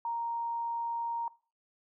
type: tone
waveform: sine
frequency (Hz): 932.3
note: A#5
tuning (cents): 0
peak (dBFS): -31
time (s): 0.05-1.28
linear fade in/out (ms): 2
effects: noise-tail reverb RT60 0.4 s tail -21 dB re dry